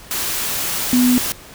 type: tone in noise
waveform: sine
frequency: 248.5 Hz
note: B3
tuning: 11 cents sharp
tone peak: -11 dBFS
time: 0.93-1.18 s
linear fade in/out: 0 ms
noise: white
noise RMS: -22 dBFS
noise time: 0.11-1.32 s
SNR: +8 dB
effects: pink hiss -40 dBFS RMS until 1.54 s